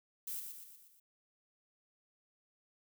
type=noise with echo; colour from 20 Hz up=violet; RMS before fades=-41 dBFS; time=0.27-0.4 s; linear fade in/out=5 ms; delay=120 ms; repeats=5; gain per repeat=-5 dB; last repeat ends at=1 s; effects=none